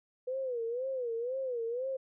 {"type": "tone with vibrato", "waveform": "sine", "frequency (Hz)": 493.9, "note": "B4", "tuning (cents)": 0, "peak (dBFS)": -32, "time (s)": [0.27, 1.97], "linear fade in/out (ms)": 10, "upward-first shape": "sine", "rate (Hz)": 2, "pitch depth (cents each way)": 140, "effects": []}